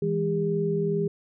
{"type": "tone cluster", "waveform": "sine", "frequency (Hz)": [163.4, 205.6, 403.8], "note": ["E3", "G#3", "G#4"], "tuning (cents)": [-15, -17, -49], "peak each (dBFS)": [-27, -32, -25], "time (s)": [0.02, 1.08], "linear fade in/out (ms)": 5, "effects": []}